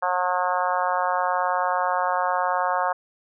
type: harmonic tone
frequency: 180.9 Hz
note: F#3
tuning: 39 cents flat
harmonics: 3 / 4 / 5 / 6 / 7 / 8 / 9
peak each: -29 / -26 / -26 / -27 / -30 / -33 / -34 dBFS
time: 0.02-2.93 s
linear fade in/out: 10 ms
effects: none